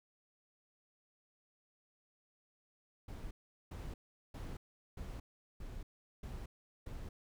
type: noise bursts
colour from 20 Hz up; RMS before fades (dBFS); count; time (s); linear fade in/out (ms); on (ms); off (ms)
brown; -45; 7; 3.08-7.09; 5; 230; 400
effects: none